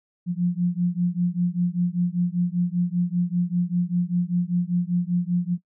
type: beating tone pair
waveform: sine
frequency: 173.9 / 179 Hz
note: F3 / F3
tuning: -7 / +43 cents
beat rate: 5.1 Hz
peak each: -23 dBFS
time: 0.26-5.58 s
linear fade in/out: 50 ms
effects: noise-tail reverb RT60 0.1 s tail -19 dB re dry